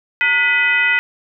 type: tone with frequency modulation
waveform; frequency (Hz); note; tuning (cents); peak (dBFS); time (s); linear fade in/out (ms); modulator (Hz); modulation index
sine; 1987; B6; +10; -12; 0.21-0.99; 0; 537; 1.1
effects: none